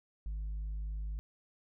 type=tone with tanh clipping; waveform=sine; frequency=51.91 Hz; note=G#1; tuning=in tune; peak=-36 dBFS; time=0.26-1.19 s; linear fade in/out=0 ms; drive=2 dB; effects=none